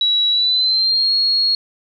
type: tone with pitch glide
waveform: sine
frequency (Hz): 3900 to 4302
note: B7 to C8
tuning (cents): -23 to +47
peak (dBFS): -13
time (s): 0.01-1.55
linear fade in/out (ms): 2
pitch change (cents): +170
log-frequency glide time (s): 0.31-1.13
effects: none